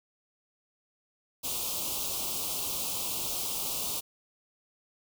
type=band-stop noise; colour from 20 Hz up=white; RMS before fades=-33 dBFS; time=1.43-4.01 s; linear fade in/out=20 ms; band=1200 to 2600 Hz; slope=48 dB/octave; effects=none